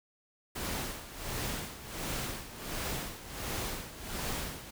pink noise with tremolo, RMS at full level -35 dBFS, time 0.55-4.71 s, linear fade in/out 10 ms, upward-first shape sine, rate 1.4 Hz, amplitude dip 75%, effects none

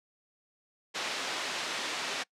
white band-pass noise, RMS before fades -35 dBFS, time 0.94-2.24 s, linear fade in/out 20 ms, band 280 to 4200 Hz, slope 12 dB/octave, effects noise-tail reverb RT60 0.1 s tail -24 dB re dry + low-pass 9000 Hz 12 dB/octave

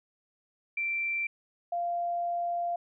sine tone pair in turn, 2349 / 693.7 Hz, D7 / F5, 0 / -12 cents, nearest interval octave + major sixth, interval 2112 cents, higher first, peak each -28 dBFS, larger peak neither, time 0.77-1.27 / 1.72-2.76 s, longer second, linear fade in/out 5 ms, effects none

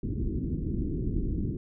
pink low-pass noise, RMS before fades -30 dBFS, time 0.03-1.57 s, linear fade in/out 5 ms, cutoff 370 Hz, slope 48 dB/octave, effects none

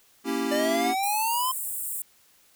square chord, A# diminished seventh, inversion none, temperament equal, 233.1 / 277.2 / 329.6 / 392 Hz, A#3 / C#4 / E4 / G4, 0 / 0 / 0 / 0 cents, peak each -33 / -30 / -33 / -32 dBFS, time 0.24-0.95 s, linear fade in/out 50 ms
square exponential sweep, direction up, 590 to 1046.5 Hz, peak -25 dBFS, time 0.51-1.52 s, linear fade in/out 10 ms
pink high-pass noise, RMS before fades -32 dBFS, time 1.03-2.02 s, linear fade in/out 2 ms, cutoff 7700 Hz, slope 96 dB/octave
effects white hiss -60 dBFS RMS until 2.55 s

